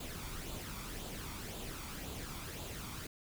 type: noise with flanger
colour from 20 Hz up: pink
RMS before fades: -44 dBFS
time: 0-3.07 s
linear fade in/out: 5 ms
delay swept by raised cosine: 0.26 to 0.9 ms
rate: 1.9 Hz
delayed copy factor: +0.5
effects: none